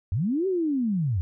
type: linear two-way sweep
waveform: sine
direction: up then down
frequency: 78.8 to 392 to 78.8 Hz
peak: -22 dBFS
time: 0.12-1.21 s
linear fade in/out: 0 ms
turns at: 0.47 s
effects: none